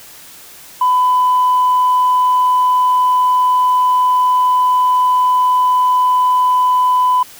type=tone; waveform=sine; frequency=1002 Hz; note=B5; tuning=25 cents sharp; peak=-8 dBFS; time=0.81-7.23 s; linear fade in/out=5 ms; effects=tanh soft clip ceiling -6 dBFS + white hiss -38 dBFS RMS until 7.39 s